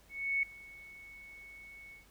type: tone with ADSR envelope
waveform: sine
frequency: 2213 Hz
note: C#7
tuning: 3 cents flat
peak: -27 dBFS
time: 0.09-2.06 s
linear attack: 340 ms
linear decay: 3 ms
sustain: -22 dB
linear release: 130 ms
effects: added 50 Hz sine -64 dBFS peak until 2.1 s + pink hiss -64 dBFS RMS until 2.1 s